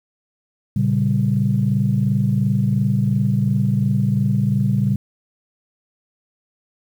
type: chord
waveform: sine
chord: G diminished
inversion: first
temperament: equal with one note detuned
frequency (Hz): 115.74 / 138.59 / 196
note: Bb2 / Db3 / G3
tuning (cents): -12 / 0 / 0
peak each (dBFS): -19 / -19 / -19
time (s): 0.76-4.96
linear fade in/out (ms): 5
effects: tanh soft clip ceiling -6 dBFS + 8-bit